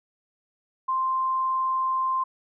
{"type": "tone", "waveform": "sine", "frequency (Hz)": 1046.5, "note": "C6", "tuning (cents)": 0, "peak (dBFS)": -22, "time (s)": [0.88, 2.24], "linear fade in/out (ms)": 10, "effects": []}